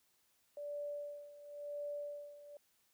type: tone with tremolo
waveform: sine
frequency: 582 Hz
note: D5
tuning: 16 cents flat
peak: -39 dBFS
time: 0.57-2.57 s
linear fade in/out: 2 ms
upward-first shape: sine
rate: 0.95 Hz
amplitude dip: 80%
effects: white hiss -75 dBFS RMS until 2.93 s